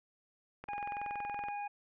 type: click train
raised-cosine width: 0.5 ms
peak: -30 dBFS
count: 19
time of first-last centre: 0.64-1.485 s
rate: 21.3 Hz
type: harmonic tone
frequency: 820 Hz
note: G#5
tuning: 22 cents flat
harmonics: 1 / 2 / 3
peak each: -37 / -53 / -47 dBFS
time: 0.68-1.68 s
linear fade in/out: 10 ms
effects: none